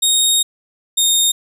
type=tone pair in turn; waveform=20% pulse; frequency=3729 / 3688 Hz; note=A#7 / A#7; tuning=0 / -19 cents; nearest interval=unison; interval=19 cents; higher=first; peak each=-6 dBFS; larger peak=neither; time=0.02-0.43 / 0.97-1.32 s; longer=first; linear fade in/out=10 ms; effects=none